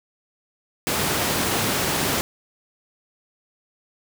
pink high-pass noise, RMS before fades -23 dBFS, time 0.87-2.21 s, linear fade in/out 0 ms, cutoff 110 Hz, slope 12 dB/octave, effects none

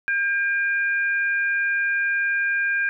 sine tone pair together, 1604.5 / 2404 Hz, G6 / D7, +40 / +40 cents, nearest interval perfect fifth, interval 700 cents, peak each -20 / -28 dBFS, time 0.08-2.89 s, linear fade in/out 0 ms, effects none

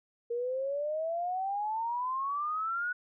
sine exponential sweep, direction up, 466.2 to 1482 Hz, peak -30 dBFS, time 0.3-2.93 s, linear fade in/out 10 ms, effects none

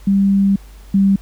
sine tone pair in turn, 197.1 / 196.12 Hz, G3 / G3, +10 / +1 cents, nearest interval unison, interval 9 cents, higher first, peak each -10 / -9 dBFS, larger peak second, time 0.07-0.56 / 0.94-1.16 s, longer first, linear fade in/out 5 ms, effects added 49 Hz sine -36 dBFS peak until 1.21 s + pink hiss -48 dBFS RMS until 1.21 s

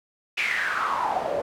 pink noise with band-pass filter sweep, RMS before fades -26 dBFS, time 0.37-1.42 s, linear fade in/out 10 ms, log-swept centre 2500 to 520 Hz, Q 6.5, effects none

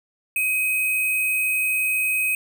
sine tone with sample-and-hold, 2521 Hz, D#7, 22 cents sharp, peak -19 dBFS, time 0.36-2.35 s, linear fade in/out 2 ms, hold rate 11025 Hz, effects none

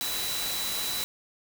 sine tone in noise, 3951 Hz, B7, in tune, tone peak -33 dBFS, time 0.01-1.04 s, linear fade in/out 0 ms, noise white, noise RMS -32 dBFS, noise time 0.01-1.04 s, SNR -4 dB, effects none

